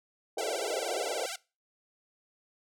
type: band-pass noise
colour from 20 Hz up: white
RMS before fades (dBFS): -34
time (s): 0.37-1.26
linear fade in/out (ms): 5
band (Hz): 380 to 740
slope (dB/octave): 48
type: tone with vibrato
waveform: 5% pulse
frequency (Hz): 724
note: F#5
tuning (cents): -38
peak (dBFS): -24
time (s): 0.38-1.36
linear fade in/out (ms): 5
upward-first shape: sine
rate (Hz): 17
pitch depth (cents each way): 160
effects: noise-tail reverb RT60 0.3 s tail -22 dB re dry